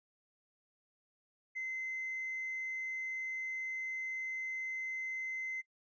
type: tone with hard clipping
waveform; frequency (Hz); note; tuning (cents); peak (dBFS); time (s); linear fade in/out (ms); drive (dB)
triangle; 2061; C7; -27; -37; 1.55-5.62; 20; 4
effects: noise-tail reverb RT60 0.1 s tail -21 dB re dry + resampled to 16000 Hz